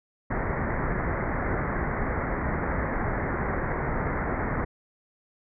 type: low-pass noise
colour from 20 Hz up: pink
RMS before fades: -28 dBFS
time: 0.3-4.65 s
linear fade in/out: 10 ms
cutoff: 2100 Hz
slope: 96 dB/octave
effects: none